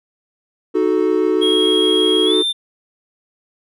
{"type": "chord", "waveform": "triangle", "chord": "D# diminished", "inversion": "none", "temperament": "equal with one note detuned", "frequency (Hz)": [311.1, 370, 436.5], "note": ["D#4", "F#4", "A4"], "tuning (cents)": [0, 0, -14], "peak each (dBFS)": [-17, -15, -16], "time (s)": [0.74, 2.43], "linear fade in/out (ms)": 20}
{"type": "tone with pitch glide", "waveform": "triangle", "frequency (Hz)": [3284, 3581], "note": ["G#7", "A7"], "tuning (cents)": [-20, 30], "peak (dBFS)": -15, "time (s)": [1.41, 2.53], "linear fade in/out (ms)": 20, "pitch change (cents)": 150, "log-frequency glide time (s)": [2.25, 2.35]}
{"effects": []}